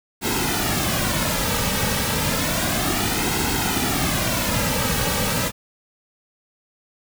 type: noise with flanger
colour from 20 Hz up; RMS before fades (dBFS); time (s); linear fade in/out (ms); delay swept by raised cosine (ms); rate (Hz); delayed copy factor
pink; -22; 0.21-5.52; 50; 1.7 to 2.9; 0.31; -0.65
effects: none